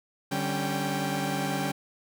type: tone cluster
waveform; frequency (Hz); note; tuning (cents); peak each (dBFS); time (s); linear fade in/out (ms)
sawtooth; 147.2 / 193.7 / 275.5 / 785; D3 / G3 / C#4 / G5; +4 / -20 / -11 / +2; -29; 0.31-1.72; 10
effects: none

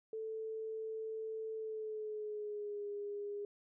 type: tone with pitch glide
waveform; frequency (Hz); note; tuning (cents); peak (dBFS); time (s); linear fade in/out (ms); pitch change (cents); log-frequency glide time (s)
sine; 441 to 409.1; A4 to G#4; +4 to -26; -39; 0.13-3.45; 2; -130; 1.55-2.88
effects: none

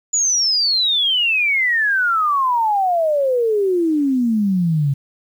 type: exponential sweep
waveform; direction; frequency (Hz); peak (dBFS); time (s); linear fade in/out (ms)
sine; down; 6990 to 135.2; -14; 0.13-4.94; 10
effects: 8-bit

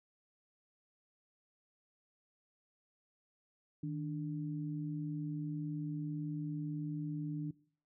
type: tone pair together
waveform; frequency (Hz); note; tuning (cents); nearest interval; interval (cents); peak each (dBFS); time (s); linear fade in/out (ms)
sine; 155.56 / 293.7; D#3 / D4; 0 / 0; major seventh; 1100; -38 / -40; 3.83-7.51; 5
effects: noise-tail reverb RT60 0.5 s tail -21 dB re dry

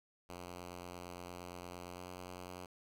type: tone with pitch glide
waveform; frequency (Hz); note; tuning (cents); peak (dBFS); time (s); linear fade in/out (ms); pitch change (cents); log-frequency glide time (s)
5% pulse; 88.7 to 90.15; F2 to F#2; +27 to -45; -35; 0.29-2.66; 5; +28; 1.89-2.04
effects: none

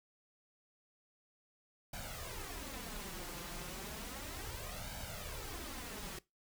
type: noise with flanger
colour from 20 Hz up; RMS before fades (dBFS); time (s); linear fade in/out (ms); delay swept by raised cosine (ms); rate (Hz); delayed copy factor
pink; -45; 1.93-6.19; 5; 1.3 to 5.8; 0.33; +0.7
effects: noise-tail reverb RT60 0.2 s tail -20 dB re dry

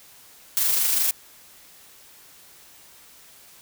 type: noise with amplitude modulation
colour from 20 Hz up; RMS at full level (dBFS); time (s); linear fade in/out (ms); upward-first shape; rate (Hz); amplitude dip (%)
blue; -20; 0.57-1.11; 0; sine; 25.4; 35
effects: white hiss -50 dBFS RMS until 3.61 s

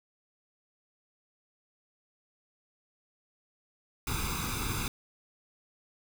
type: noise with comb filter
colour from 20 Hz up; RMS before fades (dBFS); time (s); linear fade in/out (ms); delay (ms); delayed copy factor
pink; -33; 4.07-4.88; 2; 0.81; +0.85
effects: none

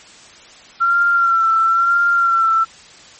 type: tone with vibrato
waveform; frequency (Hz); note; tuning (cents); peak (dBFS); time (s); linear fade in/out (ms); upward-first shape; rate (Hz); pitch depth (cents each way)
sine; 1363; F6; -43; -11; 0.8-2.65; 20; sine; 1; 39
effects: white hiss -42 dBFS RMS until 3.19 s + MP3 32 kbps

